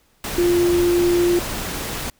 sine tone in noise, 349.2 Hz, F4, in tune, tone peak -14 dBFS, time 0.38-1.39 s, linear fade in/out 2 ms, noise pink, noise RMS -27 dBFS, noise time 0.24-2.1 s, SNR +10 dB, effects pink hiss -60 dBFS RMS until 2.19 s

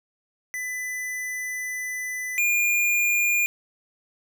square tone pair in turn, 2000 / 2417 Hz, B6 / D7, +21 / +49 cents, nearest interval minor third, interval 328 cents, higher second, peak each -29 / -20 dBFS, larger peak second, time 0.54-2.38 / 2.38-3.46 s, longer first, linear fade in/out 0 ms, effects none

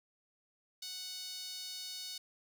sawtooth tone with high-pass filter, 740 Hz, F#5, in tune, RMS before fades -44 dBFS, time 0.82-2.18 s, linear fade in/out 5 ms, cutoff 4200 Hz, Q 3.2, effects none

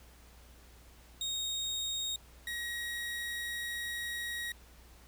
30% pulse tone pair in turn, 3729 / 1896 Hz, A#7 / A#6, 0 / +29 cents, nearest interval octave, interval 1171 cents, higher first, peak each -31 / -33 dBFS, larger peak first, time 1.21-2.16 / 2.47-4.52 s, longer second, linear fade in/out 2 ms, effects added 60 Hz sine -56 dBFS peak until 5.07 s + pink hiss -60 dBFS RMS until 5.07 s

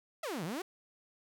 sawtooth exponential two-way sweep, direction down then up, 698.5 to 146.83 to 401.3 Hz, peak -32 dBFS, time 0.23-0.62 s, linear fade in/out 5 ms, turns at 0.44 s, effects none

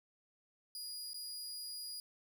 sawtooth tone with dropouts, 4885 Hz, D#8, 33 cents flat, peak -40 dBFS, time 0.75-2 s, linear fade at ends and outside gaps 1 ms, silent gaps 1.133-1.143 s, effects none

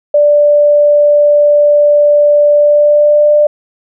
sine tone with pitch glide, 587.3 to 594.5 Hz, D5 to D5, 0 to +21 cents, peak -4 dBFS, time 0.14-3.47 s, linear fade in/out 5 ms, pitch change +21 cents, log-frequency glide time 2.53-3.33 s, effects none

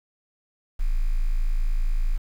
triangle tone, 27.65 Hz, A0, 9 cents sharp, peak -15 dBFS, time 0.79-2.18 s, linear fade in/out 20 ms, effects tanh soft clip ceiling -17 dBFS + 8-bit

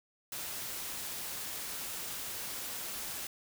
white noise, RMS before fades -40 dBFS, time 0.32-3.27 s, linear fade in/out 2 ms, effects none

